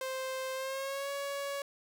sawtooth tone with pitch glide, 523.3 to 560.9 Hz, C5 to C#5, 0 to +20 cents, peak -31 dBFS, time 0.01-1.62 s, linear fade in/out 2 ms, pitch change +120 cents, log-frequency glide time 0.54-1.11 s, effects none

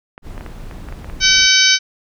clicks, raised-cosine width 0.5 ms, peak -19 dBFS, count 9, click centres 0.179 / 0.379 / 0.409 / 0.463 / 0.712 / 0.887 / 0.925 / 1.045 / 1.099 s
brown noise, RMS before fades -31 dBFS, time 0.22-1.48 s, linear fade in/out 50 ms
harmonic tone, 763 Hz, G5, 47 cents flat, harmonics 2 / 3 / 4 / 5 / 6 / 7 / 8, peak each -17 / -17 / -17 / -17 / -17 / -17 / -17 dBFS, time 1.2-1.79 s, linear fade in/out 50 ms
effects none

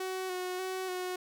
sawtooth tone with vibrato, 370 Hz, F#4, in tune, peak -30 dBFS, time 0-1.16 s, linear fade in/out 5 ms, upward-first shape square, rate 1.7 Hz, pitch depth 22 cents each way, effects none

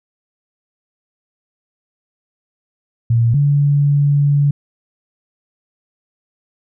sine tone pair in turn, 116.54 / 143.44 Hz, A#2 / D3, 0 / -40 cents, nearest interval major third, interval 360 cents, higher second, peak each -10 dBFS, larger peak neither, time 3.1-3.34 / 3.34-4.51 s, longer second, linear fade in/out 5 ms, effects none

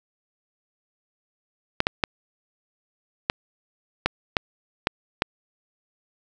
clicks, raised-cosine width 0.3 ms, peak -3 dBFS, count 8, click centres 1.804 / 1.869 / 2.038 / 3.299 / 4.06 / 4.368 / 4.871 / 5.221 s, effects none

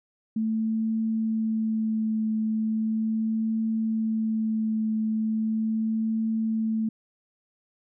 sine tone with vibrato, 220.4 Hz, A3, 3 cents sharp, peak -23 dBFS, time 0.36-6.89 s, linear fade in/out 5 ms, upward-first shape triangle, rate 0.38 Hz, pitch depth 16 cents each way, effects none

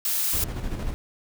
blue noise, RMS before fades -25 dBFS, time 0.05-0.44 s, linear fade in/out 2 ms
brown noise with tremolo, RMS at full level -28 dBFS, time 0.33-0.94 s, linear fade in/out 0 ms, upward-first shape square, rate 13 Hz, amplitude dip 40%
effects none

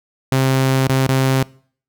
sawtooth tone with dropouts, 132.6 Hz, C3, 23 cents sharp, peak -9 dBFS, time 0.32-1.43 s, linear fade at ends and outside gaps 2 ms, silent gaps 0.874-0.895 / 1.07-1.088 s, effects noise-tail reverb RT60 0.5 s tail -23 dB re dry

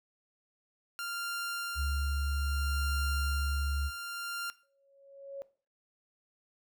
sawtooth tone with tremolo, 1392 Hz, F6, 6 cents flat, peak -30 dBFS, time 0.99-4.5 s, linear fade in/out 0 ms, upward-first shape sine, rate 0.61 Hz, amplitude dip 45%
sine tone, 70 Hz, C#2, 18 cents sharp, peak -30 dBFS, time 1.75-3.91 s, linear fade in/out 50 ms
sine tone with exponential growth, 553 Hz, C#5, 4 cents flat, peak -36 dBFS, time 4.63-5.42 s, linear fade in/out 0 ms, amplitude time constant 170 ms
effects noise-tail reverb RT60 0.4 s tail -18 dB re dry

